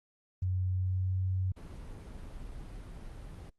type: tone with pitch glide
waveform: sine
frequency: 92.3 to 93.43 Hz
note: F#2 to F#2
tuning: -4 to +17 cents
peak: -28 dBFS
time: 0.42-1.52 s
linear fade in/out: 5 ms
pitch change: +21 cents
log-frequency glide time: 0.68-1.17 s
type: noise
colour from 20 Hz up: brown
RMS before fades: -44 dBFS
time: 1.56-3.5 s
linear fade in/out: 10 ms
effects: Opus 24 kbps